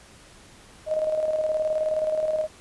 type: tone with tremolo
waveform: sine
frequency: 622.3 Hz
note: D#5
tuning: in tune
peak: -20 dBFS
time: 0.86-2.48 s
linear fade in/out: 50 ms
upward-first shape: square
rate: 19 Hz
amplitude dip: 45%
effects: pink hiss -50 dBFS RMS until 2.6 s + resampled to 24000 Hz